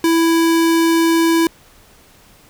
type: tone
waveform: square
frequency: 330.5 Hz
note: E4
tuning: 5 cents sharp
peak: -12 dBFS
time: 0.04-1.47 s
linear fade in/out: 2 ms
effects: pink hiss -48 dBFS RMS until 2.49 s